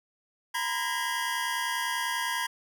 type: tone cluster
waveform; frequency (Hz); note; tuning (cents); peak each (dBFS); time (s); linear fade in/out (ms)
25% pulse; 938 / 1008 / 1631; A#5 / B5 / G#6; +11 / +35 / -32; -29; 0.54-2.47; 10
effects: none